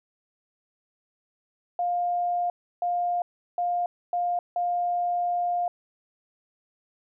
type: tone bursts at uneven times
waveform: sine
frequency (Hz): 705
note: F5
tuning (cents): +16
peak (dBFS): -23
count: 5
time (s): 1.79-2.5 / 2.82-3.22 / 3.58-3.86 / 4.13-4.39 / 4.56-5.68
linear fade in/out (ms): 2
effects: none